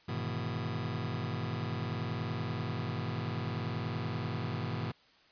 sawtooth chord, E major seventh, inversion first, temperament just, 103.01 / 123.61 / 154.51 / 164.81 Hz, G#2 / B2 / D#3 / E3, -14 / +2 / -12 / 0 cents, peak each -34 / -33 / -37 / -37 dBFS, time 0.08-4.92 s, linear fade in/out 10 ms, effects white hiss -63 dBFS RMS until 5.31 s + resampled to 11025 Hz

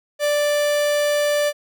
45% pulse tone, 587.3 Hz, D5, in tune, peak -17 dBFS, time 0.19-1.53 s, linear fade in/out 50 ms, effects none

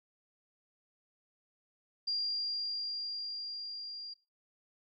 sine tone with level ramp, 4783 Hz, D8, 31 cents sharp, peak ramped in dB -30 to -41 dBFS, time 2.07-4.14 s, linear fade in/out 10 ms, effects noise-tail reverb RT60 0.3 s tail -17 dB re dry + MP3 64 kbps

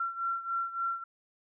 sine beating tone pair, 1361 / 1364.5 Hz, F6 / F6, -45 / -41 cents, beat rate 3.5 Hz, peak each -32 / -36 dBFS, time 0-1.04 s, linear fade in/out 5 ms, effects none

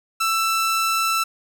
sawtooth tone, 1329 Hz, E6, 14 cents sharp, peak -15 dBFS, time 0.2-1.24 s, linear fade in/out 10 ms, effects none

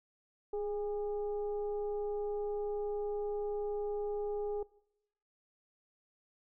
sine tone with frequency modulation, 415.3 Hz, G#4, in tune, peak -33 dBFS, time 0.53-4.63 s, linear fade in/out 5 ms, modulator 400 Hz, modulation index 0.52, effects noise-tail reverb RT60 0.8 s tail -22 dB re dry

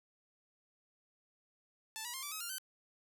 5% pulse tone with pitch steps, 880 / 965.2 / 1058.7 / 1161.2 / 1273.6 / 1396.9 / 1532.2 Hz, A5 / B5 / C6 / D6 / D#6 / F6 / G6, 0 / -40 / +20 / -20 / +40 / 0 / -40 cents, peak -29 dBFS, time 1.96-2.583 s, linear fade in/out 0 ms, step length 89 ms, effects none

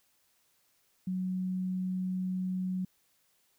sine tone, 185 Hz, F#3, in tune, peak -30 dBFS, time 1.07-2.85 s, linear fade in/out 5 ms, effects white hiss -71 dBFS RMS until 3.58 s

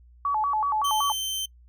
sine tone with vibrato, 987.8 Hz, B5, in tune, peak -22 dBFS, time 0.25-1.12 s, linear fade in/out 2 ms, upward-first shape square, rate 5.3 Hz, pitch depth 240 cents each way
sawtooth tone, 3101 Hz, G7, 19 cents flat, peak -24 dBFS, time 0.84-1.46 s, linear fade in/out 10 ms
effects noise-tail reverb RT60 0.1 s tail -24 dB re dry + added 60 Hz sine -50 dBFS peak until 1.68 s

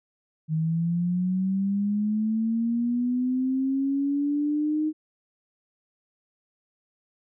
sine linear sweep, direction up, 155.56 to 311.1 Hz, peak -22 dBFS, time 0.48-4.93 s, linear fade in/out 50 ms, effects none

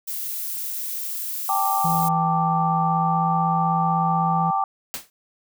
violet noise, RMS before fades -29 dBFS, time 0.07-2.09 s, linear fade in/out 10 ms
sine chord, G suspended second, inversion none, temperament equal, 784 / 880 / 1174.7 Hz, G5 / A5 / D6, 0 / 0 / 0 cents, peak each -22 / -26 / -24 dBFS, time 1.49-4.64 s, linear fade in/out 2 ms
triangle tone with pitch glide, 164.81 to 166.34 Hz, E3 to E3, 0 to +16 cents, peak -21 dBFS, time 1.84-4.51 s, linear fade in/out 10 ms, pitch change +16 cents, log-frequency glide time 2.83-3.28 s
white noise with exponential decay, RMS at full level -26 dBFS, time 4.94-5.1 s, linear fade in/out 0 ms, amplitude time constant 34 ms
effects none

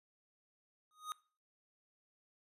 square tone with exponential growth, 1244 Hz, D#6, 1 cent flat, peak -37 dBFS, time 0.91-1.12 s, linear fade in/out 0 ms, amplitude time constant 45 ms, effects noise-tail reverb RT60 0.4 s tail -22 dB re dry + resampled to 32000 Hz

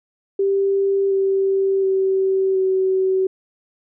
sine tone with pitch steps, 393.1 / 388.1 / 383.2 / 378.4 Hz, G4 / G4 / G4 / F#4, +5 / -17 / -39 / +39 cents, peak -15 dBFS, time 0.39-3.27 s, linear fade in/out 5 ms, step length 720 ms, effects none

